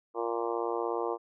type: harmonic tone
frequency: 116.54 Hz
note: A#2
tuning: in tune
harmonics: 3 / 4 / 5 / 6 / 7 / 8 / 9 / 10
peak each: -35 / -33 / -40 / -39 / -40 / -40 / -39 / -43 dBFS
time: 0.14-1.18 s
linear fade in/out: 50 ms
effects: none